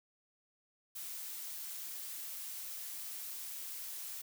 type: noise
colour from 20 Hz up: blue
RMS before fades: -44 dBFS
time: 0.95-4.22 s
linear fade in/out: 10 ms
effects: none